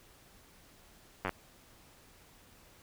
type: slowing click train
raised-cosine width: 0.5 ms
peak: -18 dBFS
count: 5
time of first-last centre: 1.25-1.293 s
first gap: 10 ms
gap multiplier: 1.05
effects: pink hiss -60 dBFS RMS until 2.82 s